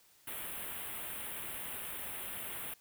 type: band-stop noise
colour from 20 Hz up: white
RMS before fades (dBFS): -42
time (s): 0.27-2.74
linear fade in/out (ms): 5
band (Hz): 3400 to 9000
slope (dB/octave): 48
effects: white hiss -65 dBFS RMS until 2.8 s